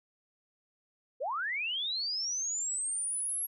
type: linear sweep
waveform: sine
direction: up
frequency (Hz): 451.7 to 11410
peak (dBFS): -31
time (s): 1.2-3.47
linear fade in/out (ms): 20
effects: none